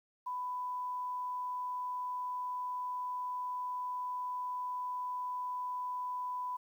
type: tone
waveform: sine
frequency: 996 Hz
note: B5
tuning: 14 cents sharp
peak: -35 dBFS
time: 0.26-6.57 s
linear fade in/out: 10 ms
effects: 11-bit